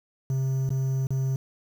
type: tone with dropouts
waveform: triangle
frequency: 132.9 Hz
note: C3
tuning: 27 cents sharp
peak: -21 dBFS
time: 0.3-1.36 s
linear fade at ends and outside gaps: 2 ms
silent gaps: 0.692-0.704 / 1.07-1.105 s
effects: 8-bit